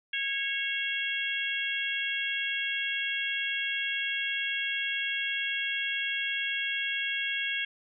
harmonic tone, 549 Hz, C#5, 17 cents flat, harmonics 3 / 4 / 5 / 6, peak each -34 / -34 / -34 / -34 dBFS, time 0.13-7.65 s, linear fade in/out 5 ms, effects none

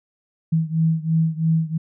sine beating tone pair, 160.5 / 163.5 Hz, E3 / E3, -46 / -14 cents, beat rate 3 Hz, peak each -19 / -21 dBFS, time 0.52-1.78 s, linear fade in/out 10 ms, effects none

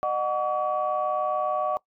sine tone cluster, 611 / 738 / 1136 Hz, D#5 / F#5 / C#6, -32 / -5 / +42 cents, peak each -27 dBFS, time 0.03-1.77 s, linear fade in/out 0 ms, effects noise-tail reverb RT60 0.1 s tail -21 dB re dry + tanh soft clip ceiling -14 dBFS

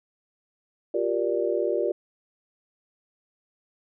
sine chord, G minor seventh, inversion third, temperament just, 352.8 / 392 / 470.4 / 588 Hz, F4 / G4 / Bb4 / D5, +18 / 0 / +16 / +2 cents, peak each -28 dBFS, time 0.94-1.92 s, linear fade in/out 5 ms, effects none

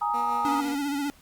sine chord, Ab suspended second, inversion none, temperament equal with one note detuned, 830.6 / 932.3 / 1250.3 Hz, Ab5 / Bb5 / Eb6, 0 / 0 / +8 cents, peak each -28 dBFS, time 0.01-0.61 s, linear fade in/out 10 ms
15% pulse tone with tremolo, 239.4 Hz, A#3, 46 cents sharp, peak -29 dBFS, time 0.13-0.76 s, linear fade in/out 20 ms, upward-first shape sine, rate 5.8 Hz, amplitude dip 35%
square tone with vibrato, 284.1 Hz, C#4, 43 cents sharp, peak -27 dBFS, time 0.45-1.1 s, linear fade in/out 0 ms, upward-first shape sine, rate 15 Hz, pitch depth 49 cents each way
effects pink hiss -56 dBFS RMS until 1.21 s + Opus 48 kbps

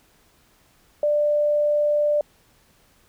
sine tone, 592 Hz, D5, 14 cents sharp, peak -17 dBFS, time 1.03-2.21 s, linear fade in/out 2 ms, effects pink hiss -59 dBFS RMS until 3.08 s

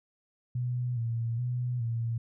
sine tone with vibrato, 119.5 Hz, A#2, 43 cents sharp, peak -28 dBFS, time 0.55-2.18 s, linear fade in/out 5 ms, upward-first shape square, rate 1.2 Hz, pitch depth 56 cents each way, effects none

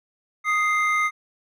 triangle tone pair together, 1244.5 / 2093 Hz, D#6 / C7, 0 / 0 cents, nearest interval major sixth, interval 900 cents, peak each -20 dBFS, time 0.44-1.11 s, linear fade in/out 50 ms, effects none

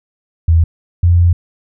sine tone pair in turn, 82.2 / 86.75 Hz, E2 / F2, -4 / -11 cents, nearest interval minor second, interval 93 cents, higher second, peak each -6 dBFS, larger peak neither, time 0.48-0.64 / 1.03-1.33 s, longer second, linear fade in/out 5 ms, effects none

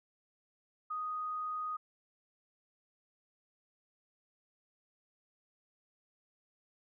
sine tone, 1244.5 Hz, D#6, in tune, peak -35 dBFS, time 0.9-1.77 s, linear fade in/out 10 ms, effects none

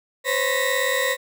35% pulse tone cluster, 507 / 545 / 1858 / 1959 Hz, B4 / C#5 / A#6 / B6, +45 / -29 / -6 / -15 cents, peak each -24 / -24 / -24 / -24 dBFS, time 0.24-1.17 s, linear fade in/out 50 ms, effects none

